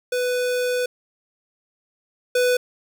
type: tone pair in turn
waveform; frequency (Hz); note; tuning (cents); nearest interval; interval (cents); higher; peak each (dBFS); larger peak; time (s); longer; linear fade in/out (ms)
square; 496.6 / 496.6; B4 / B4; +9 / +9; unison; 0; neither; -21 / -17; second; 0.12-0.86 / 2.35-2.57; first; 5
effects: 9-bit